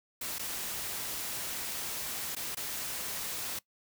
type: noise with dropouts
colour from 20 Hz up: white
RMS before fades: -37 dBFS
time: 0.21-3.59 s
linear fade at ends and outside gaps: 5 ms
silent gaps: 0.385-0.393 / 2.351-2.364 / 2.549-2.569 s
effects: noise-tail reverb RT60 0.1 s tail -21 dB re dry